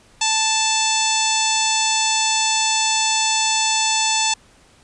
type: harmonic tone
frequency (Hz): 880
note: A5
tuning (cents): 0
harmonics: 1 / 2 / 3 / 4 / 5 / 6 / 7 / 8 / 9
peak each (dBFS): -22 / -32 / -24 / -24 / -26 / -28 / -25 / -26 / -26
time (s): 0.21-4.34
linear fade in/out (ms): 5
effects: pink hiss -52 dBFS RMS until 4.83 s + resampled to 22050 Hz